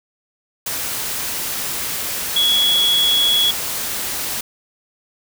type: tone in noise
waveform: sine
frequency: 3355 Hz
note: G#7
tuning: 17 cents sharp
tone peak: -13 dBFS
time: 2.36-3.51 s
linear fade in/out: 5 ms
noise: white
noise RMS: -24 dBFS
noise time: 0.66-4.41 s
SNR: +8 dB
effects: none